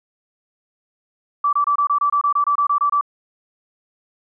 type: tone bursts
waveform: sine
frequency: 1159 Hz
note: D6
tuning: 23 cents flat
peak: -14 dBFS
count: 14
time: 1.44-3.011 s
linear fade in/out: 5 ms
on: 89 ms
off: 25 ms
effects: none